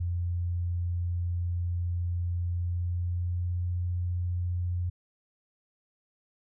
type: tone with pitch glide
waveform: sine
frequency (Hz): 87.31 to 88.53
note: F2 to F2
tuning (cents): 0 to +24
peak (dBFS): -27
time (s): 0-4.9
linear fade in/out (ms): 10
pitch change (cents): +24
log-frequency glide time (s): 2.5-3.69
effects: none